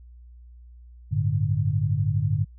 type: chord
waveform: sine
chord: G suspended second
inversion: none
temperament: just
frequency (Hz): 98 / 110.25 / 147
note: G2 / A2 / D3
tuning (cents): 0 / +4 / +2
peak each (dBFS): -25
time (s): 1.11-2.45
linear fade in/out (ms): 20
effects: added 60 Hz sine -44 dBFS peak until 2.58 s